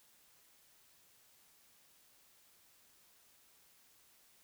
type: silence
effects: white hiss -67 dBFS RMS until 4.43 s